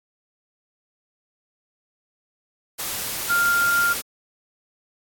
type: tone in noise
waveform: sine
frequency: 1396.9 Hz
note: F6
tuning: in tune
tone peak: -17 dBFS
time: 3.29-3.94 s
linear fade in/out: 20 ms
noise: white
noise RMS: -28 dBFS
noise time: 2.78-4.02 s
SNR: +8 dB
effects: AAC 64 kbps